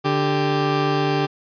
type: tone pair together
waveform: 20% pulse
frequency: 146.83 / 392 Hz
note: D3 / G4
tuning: 0 / 0 cents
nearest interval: octave + perfect fourth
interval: 1700 cents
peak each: -16 dBFS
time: 0.04-1.27 s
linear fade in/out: 20 ms
effects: resampled to 11025 Hz